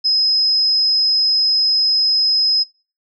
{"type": "tone", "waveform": "sine", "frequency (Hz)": 5090, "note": "D#8", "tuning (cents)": 39, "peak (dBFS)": -12, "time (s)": [0.04, 2.64], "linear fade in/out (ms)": 20, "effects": ["noise-tail reverb RT60 0.4 s tail -25 dB re dry"]}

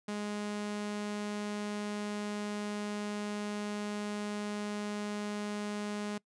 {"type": "tone", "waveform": "sawtooth", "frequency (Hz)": 207.7, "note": "G#3", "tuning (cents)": 0, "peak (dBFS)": -31, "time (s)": [0.08, 6.18], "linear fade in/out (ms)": 5, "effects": ["noise-tail reverb RT60 0.1 s tail -23 dB re dry", "resampled to 22050 Hz"]}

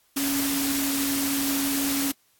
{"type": "tone in noise", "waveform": "sine", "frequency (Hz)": 277.2, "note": "C#4", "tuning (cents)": 0, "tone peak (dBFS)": -25, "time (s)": [0.16, 2.12], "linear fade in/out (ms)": 10, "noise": "white", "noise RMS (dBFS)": -28, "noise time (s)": [0.16, 2.12], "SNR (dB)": 0, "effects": ["white hiss -64 dBFS RMS until 2.39 s", "AAC 64 kbps"]}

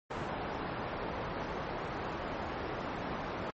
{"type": "low-pass noise", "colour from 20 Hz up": "white", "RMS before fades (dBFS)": -38, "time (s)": [0.1, 3.51], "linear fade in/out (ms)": 10, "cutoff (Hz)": 1000, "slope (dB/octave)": 12, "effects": ["MP3 32 kbps"]}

